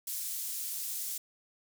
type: high-pass noise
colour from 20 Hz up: pink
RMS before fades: -37 dBFS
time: 0.07-1.18 s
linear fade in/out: 5 ms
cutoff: 8100 Hz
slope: 12 dB/octave
effects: none